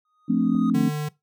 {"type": "tone with exponential growth", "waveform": "triangle", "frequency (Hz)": 1244.5, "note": "D#6", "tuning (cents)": 0, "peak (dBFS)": -29, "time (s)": [0.05, 0.7], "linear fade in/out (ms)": 2, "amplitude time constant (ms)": 140}
{"type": "chord", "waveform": "sine", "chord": "D minor seventh", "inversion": "first", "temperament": "equal", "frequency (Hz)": [174.61, 220, 261.6, 293.7], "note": ["F3", "A3", "C4", "D4"], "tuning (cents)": [0, 0, 0, 0], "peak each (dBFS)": [-26, -22, -22, -27], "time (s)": [0.28, 0.9], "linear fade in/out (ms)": 20}
{"type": "clicks", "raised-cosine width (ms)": 2, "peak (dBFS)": -30, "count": 2, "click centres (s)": [0.551, 0.812]}
{"type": "tone", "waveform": "square", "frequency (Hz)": 150, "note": "D3", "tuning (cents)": 37, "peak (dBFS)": -26, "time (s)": [0.74, 1.09], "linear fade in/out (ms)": 10}
{"effects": ["noise-tail reverb RT60 0.2 s tail -20 dB re dry"]}